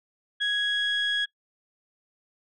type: tone pair together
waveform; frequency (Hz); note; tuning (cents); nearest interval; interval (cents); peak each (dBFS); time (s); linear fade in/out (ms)
sine; 1661.2 / 3322; G#6 / G#7; 0 / 0; octave; 1200; -25; 0.4-1.26; 20
effects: noise-tail reverb RT60 0.1 s tail -23 dB re dry + tanh soft clip ceiling -18 dBFS